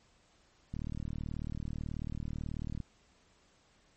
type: click train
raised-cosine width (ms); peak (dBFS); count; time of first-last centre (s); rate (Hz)
5; -26; 80; 0.74-2.803; 38.3
effects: pink hiss -67 dBFS RMS until 3.96 s + MP3 32 kbps